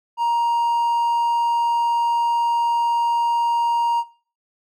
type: tone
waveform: triangle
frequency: 939 Hz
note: A#5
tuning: 12 cents sharp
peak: -15 dBFS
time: 0.17-4.04 s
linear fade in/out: 50 ms
effects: noise-tail reverb RT60 0.4 s tail -17 dB re dry